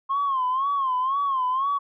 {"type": "tone with vibrato", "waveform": "sine", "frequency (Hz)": 1068, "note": "C6", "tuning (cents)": 35, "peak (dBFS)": -20, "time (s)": [0.09, 1.79], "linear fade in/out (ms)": 20, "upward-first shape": "sine", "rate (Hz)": 2, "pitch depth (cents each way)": 110, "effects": ["tanh soft clip ceiling -17 dBFS"]}